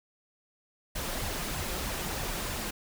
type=noise with flanger; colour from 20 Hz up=pink; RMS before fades=-34 dBFS; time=0.95-2.71 s; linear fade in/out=10 ms; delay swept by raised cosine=1.1 to 5.8 ms; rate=3.2 Hz; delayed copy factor=+0.5; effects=none